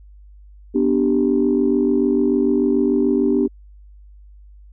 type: chord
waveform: sine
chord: G major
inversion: first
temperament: equal with one note detuned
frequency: 246.9 / 293.7 / 390 Hz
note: B3 / D4 / G4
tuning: 0 / 0 / -9 cents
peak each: -18 dBFS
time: 0.74-3.48 s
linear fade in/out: 20 ms
effects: tanh soft clip ceiling -6 dBFS + added 50 Hz sine -41 dBFS peak until 4.72 s